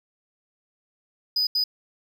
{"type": "tone bursts at uneven times", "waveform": "triangle", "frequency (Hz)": 4978, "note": "D#8", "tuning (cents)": 0, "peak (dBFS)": -19, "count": 2, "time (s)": [[1.36, 1.47], [1.55, 1.64]], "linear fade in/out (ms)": 5, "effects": []}